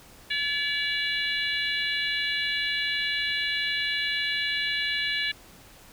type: harmonic tone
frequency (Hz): 572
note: D5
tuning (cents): -46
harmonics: 3 / 4 / 5 / 6 / 7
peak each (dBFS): -30 / -31 / -32 / -33 / -33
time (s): 0.3-5.32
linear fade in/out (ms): 10
effects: pink hiss -51 dBFS RMS until 5.92 s